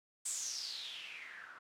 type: noise with low-pass filter sweep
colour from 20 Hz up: blue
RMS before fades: -44 dBFS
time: 0.25-1.59 s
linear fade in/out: 10 ms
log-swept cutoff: 8300 to 1300 Hz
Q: 6.4
effects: none